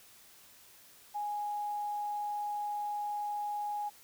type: tone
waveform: sine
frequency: 829 Hz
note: G#5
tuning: 3 cents flat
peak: -33 dBFS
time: 1.14-3.9 s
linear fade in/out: 20 ms
effects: white hiss -58 dBFS RMS until 4.03 s